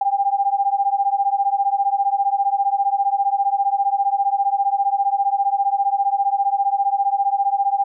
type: beating tone pair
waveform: sine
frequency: 789 / 804 Hz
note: G5 / G5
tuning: +11 / +44 cents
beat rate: 15 Hz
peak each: -19 / -19 dBFS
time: 0.01-7.84 s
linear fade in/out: 5 ms
effects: none